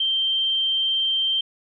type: tone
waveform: sine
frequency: 3141 Hz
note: G7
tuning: 3 cents sharp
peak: -19 dBFS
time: 0-1.41 s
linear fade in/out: 5 ms
effects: none